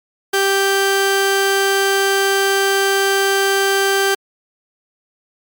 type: tone pair together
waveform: sawtooth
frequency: 392 / 784 Hz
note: G4 / G5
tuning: 0 / 0 cents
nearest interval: octave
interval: 1200 cents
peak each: -11 dBFS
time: 0.33-4.15 s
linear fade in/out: 10 ms
effects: MP3 96 kbps